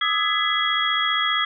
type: tone cluster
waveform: sine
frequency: 1223 / 1298 / 1679 / 2007 / 3311 Hz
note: D#6 / E6 / G#6 / B6 / G#7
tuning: -30 / -27 / +18 / +27 / -6 cents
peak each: -27 / -25 / -28 / -26 / -23 dBFS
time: 0.01-1.45 s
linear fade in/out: 5 ms
effects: none